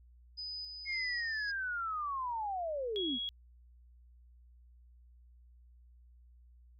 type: tone with tremolo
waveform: sine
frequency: 4991 Hz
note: D#8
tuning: 5 cents sharp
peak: -39 dBFS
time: 0.37-1.52 s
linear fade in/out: 20 ms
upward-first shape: square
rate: 1.8 Hz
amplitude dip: 40%
type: linear sweep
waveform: sine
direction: down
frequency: 2177 to 220 Hz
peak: -34 dBFS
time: 0.85-3.19 s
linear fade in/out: 50 ms
type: tone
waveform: sine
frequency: 3322 Hz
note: G#7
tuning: in tune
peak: -35 dBFS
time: 2.96-3.29 s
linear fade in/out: 0 ms
effects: added 60 Hz sine -57 dBFS peak until 6.79 s